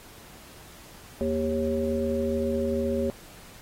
harmonic tone with a mistuned harmonic, 78.2 Hz, D#2, 9 cents sharp, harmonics 1 / 3 / 5 / 7, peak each -34 / -28 / -29 / -29 dBFS, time 1.21-3.1 s, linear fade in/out 0 ms, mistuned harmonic 5, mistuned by +20 cents, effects pink hiss -49 dBFS RMS until 3.61 s + AAC 48 kbps

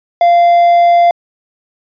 triangle tone, 692 Hz, F5, 16 cents flat, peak -3 dBFS, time 0.21-1.11 s, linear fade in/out 2 ms, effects resampled to 11025 Hz

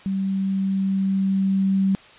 sine tone with level ramp, 193.2 Hz, G3, 25 cents flat, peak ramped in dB -21 to -16 dBFS, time 0.06-1.95 s, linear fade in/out 0 ms, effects white hiss -47 dBFS RMS until 2.18 s + resampled to 8000 Hz

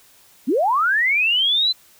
sine linear sweep, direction up, 207.7 to 4100 Hz, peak -15 dBFS, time 0.47-1.73 s, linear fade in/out 20 ms, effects white hiss -52 dBFS RMS until 1.99 s

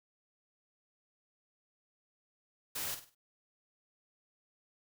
white noise with echo, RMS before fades -38 dBFS, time 2.75-2.95 s, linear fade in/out 10 ms, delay 50 ms, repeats 4, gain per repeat -9 dB, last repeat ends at 3.15 s, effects none

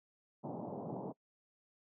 pink band-pass noise, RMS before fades -43 dBFS, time 0.43-1.13 s, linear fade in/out 20 ms, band 130 to 910 Hz, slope 48 dB/octave, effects noise-tail reverb RT60 0.1 s tail -23 dB re dry

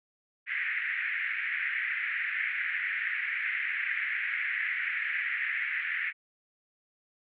white band-pass noise, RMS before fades -32 dBFS, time 0.46-6.13 s, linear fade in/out 50 ms, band 1700 to 2200 Hz, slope 48 dB/octave, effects none

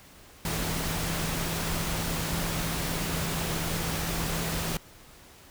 sine tone in noise, 164.81 Hz, E3, in tune, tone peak -34 dBFS, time 0.45-4.77 s, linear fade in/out 2 ms, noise pink, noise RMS -31 dBFS, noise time 0.45-4.77 s, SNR -6 dB, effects pink hiss -52 dBFS RMS until 5.5 s

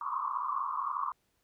pink band-pass noise, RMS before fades -34 dBFS, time 0.01-1.12 s, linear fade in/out 2 ms, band 1000 to 1200 Hz, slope 96 dB/octave, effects pink hiss -75 dBFS RMS until 1.43 s

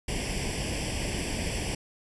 pink noise with comb filter, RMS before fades -31 dBFS, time 0.08-1.75 s, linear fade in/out 5 ms, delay 0.38 ms, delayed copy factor +0.85, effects resampled to 24000 Hz

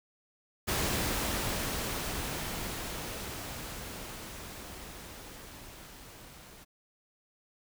pink noise with level ramp, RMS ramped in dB -30 to -52 dBFS, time 0.67-6.65 s, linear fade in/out 20 ms, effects none

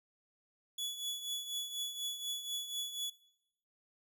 sawtooth tone with tremolo, 3407 Hz, G#7, 44 cents sharp, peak -32 dBFS, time 0.78-3.1 s, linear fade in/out 5 ms, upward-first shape triangle, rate 4.1 Hz, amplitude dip 70%, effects noise-tail reverb RT60 0.8 s tail -20 dB re dry

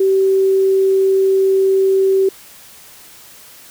sine tone, 385 Hz, G4, 31 cents flat, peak -10 dBFS, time 0-2.29 s, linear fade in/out 5 ms, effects white hiss -41 dBFS RMS until 3.7 s

